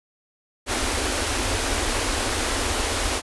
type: band-stop noise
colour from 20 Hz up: pink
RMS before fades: -24 dBFS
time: 0.66-3.22 s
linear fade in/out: 50 ms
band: 100 to 230 Hz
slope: 96 dB/octave
effects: resampled to 24000 Hz